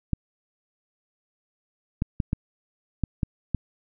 clicks, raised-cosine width 5 ms, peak -11 dBFS, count 7, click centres 0.133 / 2.021 / 2.202 / 2.331 / 3.037 / 3.232 / 3.547 s, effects none

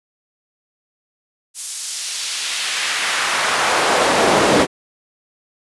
brown noise with high-pass filter sweep, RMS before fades -18 dBFS, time 1.54-4.67 s, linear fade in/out 50 ms, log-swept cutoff 8400 to 330 Hz, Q 0.95, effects resampled to 24000 Hz

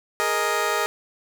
15% pulse chord, Ab suspended second, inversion none, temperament just, 415.3 / 467.2 / 623 Hz, Ab4 / Bb4 / Eb5, 0 / +4 / +2 cents, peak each -20 dBFS, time 0.2-0.86 s, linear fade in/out 0 ms, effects none

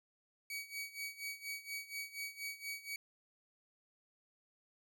sawtooth tone with tremolo, 2263 Hz, C#7, 35 cents sharp, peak -36 dBFS, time 0.5-2.96 s, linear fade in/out 2 ms, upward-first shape sine, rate 4.2 Hz, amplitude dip 85%, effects none

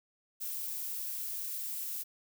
violet noise, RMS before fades -38 dBFS, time 0.4-2.04 s, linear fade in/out 20 ms, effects none

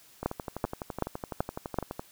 two click trains, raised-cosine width 1 ms, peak -20 / -12 dBFS, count 22 / 5, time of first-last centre 0.23-1.995 / 0.26-1.787 s, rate 11.9 / 2.62 Hz, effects white hiss -57 dBFS RMS until 2.11 s

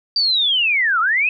sine linear two-way sweep, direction down then up, 4699 to 1243 to 2609 Hz, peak -14 dBFS, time 0.16-1.29 s, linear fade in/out 2 ms, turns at 1 s, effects none

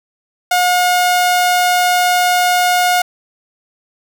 sawtooth tone, 719 Hz, F#5, 50 cents flat, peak -7 dBFS, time 0.51-3.02 s, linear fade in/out 5 ms, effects none

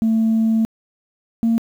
sine tone pair in turn, 223.2 / 228.7 Hz, A3 / A#3, +25 / -33 cents, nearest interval unison, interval 42 cents, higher second, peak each -12 dBFS, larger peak neither, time 0.02-0.65 / 1.43-1.58 s, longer first, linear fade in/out 0 ms, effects tanh soft clip ceiling -11 dBFS + 8-bit

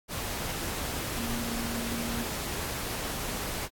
sine tone in noise, 233.1 Hz, A#3, in tune, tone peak -34 dBFS, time 1.15-2.27 s, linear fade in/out 50 ms, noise pink, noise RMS -34 dBFS, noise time 0.08-3.69 s, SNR -3 dB, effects AAC 64 kbps

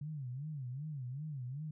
sine tone with vibrato, 138.59 Hz, C#3, in tune, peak -39 dBFS, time 0.01-1.71 s, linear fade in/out 5 ms, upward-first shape sine, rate 2.6 Hz, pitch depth 210 cents each way, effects none

